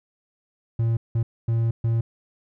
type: tone bursts at uneven times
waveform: triangle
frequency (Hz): 114.8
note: A#2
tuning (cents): -26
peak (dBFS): -17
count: 4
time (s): 0.79-0.97 / 1.15-1.23 / 1.48-1.71 / 1.84-2.01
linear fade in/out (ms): 5
effects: none